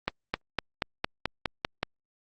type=accelerating click train; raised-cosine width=0.3 ms; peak=-10 dBFS; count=9; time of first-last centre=0.08-1.83 s; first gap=260 ms; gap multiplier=0.95; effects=Opus 24 kbps